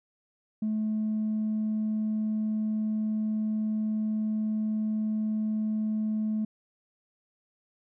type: tone with tanh clipping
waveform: triangle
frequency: 215.9 Hz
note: A3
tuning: 33 cents flat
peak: -26 dBFS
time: 0.62-6.45 s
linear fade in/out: 5 ms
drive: 5 dB
effects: none